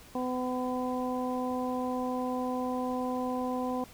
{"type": "harmonic tone", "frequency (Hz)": 252.4, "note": "B3", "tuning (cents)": 38, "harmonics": [1, 2, 3, 4], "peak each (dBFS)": [-32, -35, -37, -38], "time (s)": [0.15, 3.84], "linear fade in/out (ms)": 2, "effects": ["pink hiss -53 dBFS RMS until 3.93 s"]}